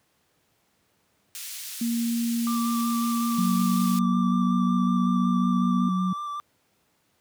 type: band-pass noise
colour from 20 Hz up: white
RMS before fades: -37 dBFS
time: 1.35-3.99 s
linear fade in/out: 0 ms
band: 2500 to 15000 Hz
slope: 12 dB/octave
type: tone with pitch glide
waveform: sine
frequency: 233.4 to 239.5 Hz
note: A#3 to A#3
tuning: +2 to +47 cents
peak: -23 dBFS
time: 1.81-5.89 s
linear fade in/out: 5 ms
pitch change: +45 cents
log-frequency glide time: 3.57-4.6 s
type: tone with vibrato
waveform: triangle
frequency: 1174.7 Hz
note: D6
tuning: in tune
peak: -28 dBFS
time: 2.47-6.4 s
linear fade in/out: 0 ms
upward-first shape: square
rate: 5.4 Hz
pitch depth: 15 cents each way
type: tone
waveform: sine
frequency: 184.6 Hz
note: F#3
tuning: 4 cents flat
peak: -22 dBFS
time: 3.38-6.13 s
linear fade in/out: 5 ms
effects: pink hiss -68 dBFS RMS until 7.2 s + high-pass 100 Hz 12 dB/octave